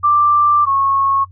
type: tone pair in turn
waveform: sine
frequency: 1179 / 1096.3 Hz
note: D6 / C#6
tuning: +6 / -20 cents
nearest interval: minor second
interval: 126 cents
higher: first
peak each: -9 / -12 dBFS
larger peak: first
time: 0.03-0.66 / 0.66-1.25 s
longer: first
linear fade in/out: 20 ms
effects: noise-tail reverb RT60 0.1 s tail -23 dB re dry + added 92 Hz sine -38 dBFS peak until 1.31 s